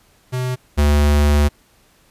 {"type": "tone pair in turn", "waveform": "square", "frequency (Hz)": [126.9, 73.26], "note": ["B2", "D2"], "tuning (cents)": [47, -4], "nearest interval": "minor seventh", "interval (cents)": 951, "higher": "first", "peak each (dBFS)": [-20, -12], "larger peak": "second", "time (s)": [[0.32, 0.56], [0.77, 1.49]], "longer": "second", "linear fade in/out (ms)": 20, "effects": ["pink hiss -55 dBFS RMS until 2.1 s", "resampled to 32000 Hz"]}